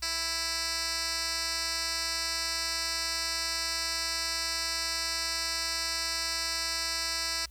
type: tone with band-pass filter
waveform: 10% pulse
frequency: 330 Hz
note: E4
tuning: 2 cents sharp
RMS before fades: -32 dBFS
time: 0.02-7.46 s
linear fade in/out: 10 ms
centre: 5300 Hz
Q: 1.8
effects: added 60 Hz sine -48 dBFS peak until 7.5 s + white hiss -63 dBFS RMS until 7.5 s